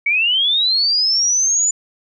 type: linear sweep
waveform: sine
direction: up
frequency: 2217 to 7040 Hz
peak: -13 dBFS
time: 0.06-1.71 s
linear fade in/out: 5 ms
effects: none